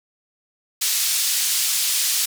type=band-pass noise; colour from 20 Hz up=pink; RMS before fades=-21 dBFS; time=0.81-2.26 s; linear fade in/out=10 ms; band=4200 to 15000 Hz; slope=12 dB/octave; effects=none